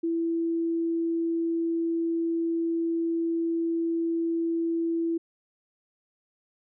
sine tone, 332.5 Hz, E4, 15 cents sharp, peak -24 dBFS, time 0.03-5.18 s, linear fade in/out 10 ms, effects none

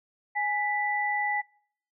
sine tone pair together, 830.6 / 1976.8 Hz, G#5 / B6, 0 / +1 cents, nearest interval octave + minor third, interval 1501 cents, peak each -28 dBFS, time 0.35-1.42 s, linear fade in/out 20 ms, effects noise-tail reverb RT60 0.6 s tail -25 dB re dry

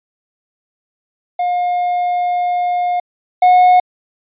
triangle tone pair in turn, 713 / 726.7 Hz, F5 / F#5, +36 / -31 cents, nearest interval unison, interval 33 cents, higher second, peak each -12 / -4 dBFS, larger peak second, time 1.39-3 / 3.42-3.8 s, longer first, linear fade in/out 5 ms, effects resampled to 8000 Hz

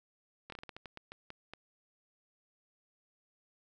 slowing click train, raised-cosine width 0.3 ms, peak -29 dBFS, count 12, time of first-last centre 0.5-1.536 s, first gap 23 ms, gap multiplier 1.26, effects none

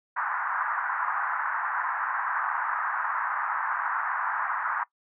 pink band-pass noise, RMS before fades -29 dBFS, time 0.16-4.84 s, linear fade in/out 10 ms, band 880 to 1700 Hz, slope 48 dB/octave, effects noise-tail reverb RT60 0.1 s tail -21 dB re dry

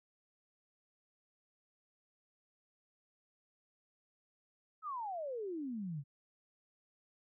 sine exponential sweep, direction down, 1318.5 to 133.1 Hz, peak -38 dBFS, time 4.82-6.04 s, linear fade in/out 50 ms, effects none

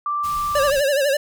sine tone, 1174.7 Hz, D6, in tune, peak -20 dBFS, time 0.06-0.7 s, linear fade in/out 2 ms
pink band-stop noise, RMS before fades -35 dBFS, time 0.23-0.82 s, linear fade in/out 20 ms, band 130 to 2700 Hz, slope 12 dB/octave
square tone with vibrato, 562 Hz, C#5, 24 cents sharp, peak -17 dBFS, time 0.55-1.17 s, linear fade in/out 5 ms, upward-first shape sine, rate 12 Hz, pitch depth 94 cents each way
effects none

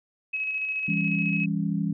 sine tone with tremolo, 2562 Hz, E7, 50 cents flat, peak -25 dBFS, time 0.33-1.46 s, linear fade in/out 10 ms, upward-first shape square, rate 14 Hz, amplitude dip 30%
sine chord, C# diminished, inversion first, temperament just, 166.31 / 199.57 / 277.2 Hz, E3 / G3 / C#4, +16 / +31 / 0 cents, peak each -27 / -27 / -32 dBFS, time 0.88-1.93 s, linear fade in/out 5 ms
effects none

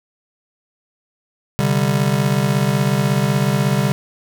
square chord, C suspended second, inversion none, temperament just, 130.81 / 147.16 / 196.22 Hz, C3 / D3 / G3, 0 / +4 / +2 cents, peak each -20 dBFS, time 1.59-3.92 s, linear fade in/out 0 ms, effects none

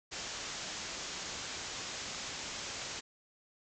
white low-pass noise, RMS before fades -42 dBFS, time 0.11-3.01 s, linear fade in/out 20 ms, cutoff 7400 Hz, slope 96 dB/octave, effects none

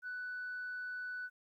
sine tone, 1489 Hz, F#6, 11 cents sharp, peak -38 dBFS, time 0.02-1.3 s, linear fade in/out 50 ms, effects tanh soft clip ceiling -36 dBFS + 13-bit

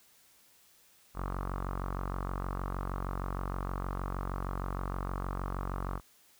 sawtooth tone with low-pass filter, 46.42 Hz, F#1, 6 cents sharp, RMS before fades -36 dBFS, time 1.14-6.01 s, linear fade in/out 50 ms, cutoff 1200 Hz, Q 4.8, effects white hiss -63 dBFS RMS until 6.39 s

